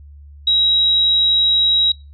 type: tone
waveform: sine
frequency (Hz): 3843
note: B7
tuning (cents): -48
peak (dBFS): -11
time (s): 0.47-1.92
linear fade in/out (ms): 5
effects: noise-tail reverb RT60 0.3 s tail -26 dB re dry + added 72 Hz sine -37 dBFS peak until 2.13 s